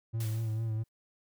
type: tone with vibrato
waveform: triangle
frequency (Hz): 111.4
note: A2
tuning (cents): +22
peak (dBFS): -28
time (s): 0.13-0.84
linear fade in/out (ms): 20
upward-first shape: sine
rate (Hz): 4.5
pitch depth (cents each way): 41
type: noise with exponential decay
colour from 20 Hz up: white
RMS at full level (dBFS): -43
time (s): 0.2-0.89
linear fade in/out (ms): 5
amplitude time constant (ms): 150
effects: none